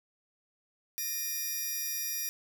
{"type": "tone cluster", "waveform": "10% pulse", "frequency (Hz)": [1836, 2423, 4977, 5730], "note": ["A#6", "D#7", "D#8", "F8"], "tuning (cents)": [-27, -47, 0, 44], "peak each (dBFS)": [-36, -33, -36, -28], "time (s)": [0.98, 2.29], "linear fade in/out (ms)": 0, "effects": []}